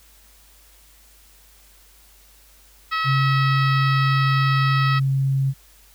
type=harmonic tone; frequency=644 Hz; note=E5; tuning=41 cents flat; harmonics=2 / 3 / 4 / 5 / 6 / 7 / 8; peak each=-22 / -27 / -31 / -35 / -35 / -37 / -38 dBFS; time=2.91-5 s; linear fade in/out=20 ms
type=tone; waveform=sine; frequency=135.4 Hz; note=C#3; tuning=40 cents flat; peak=-17 dBFS; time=3.04-5.54 s; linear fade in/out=50 ms
effects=added 50 Hz sine -53 dBFS peak until 5.94 s + white hiss -53 dBFS RMS until 5.94 s